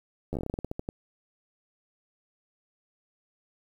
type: slowing click train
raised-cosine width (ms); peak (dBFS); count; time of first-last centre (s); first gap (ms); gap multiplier
2; -19; 15; 0.33-0.889; 11; 1.18
effects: 9-bit